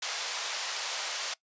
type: band-pass noise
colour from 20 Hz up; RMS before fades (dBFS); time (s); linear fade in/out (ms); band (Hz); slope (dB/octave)
white; -35; 0.02-1.34; 5; 550 to 6700; 24
effects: noise-tail reverb RT60 0.1 s tail -21 dB re dry + resampled to 16000 Hz